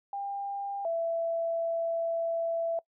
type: tone pair in turn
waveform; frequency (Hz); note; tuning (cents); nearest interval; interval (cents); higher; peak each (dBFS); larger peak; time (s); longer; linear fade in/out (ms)
sine; 799 / 666.3; G5 / E5; +33 / +18; minor third; 315; first; -32 / -27; second; 0.13-0.85 / 0.85-2.79; second; 2
effects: noise-tail reverb RT60 0.1 s tail -22 dB re dry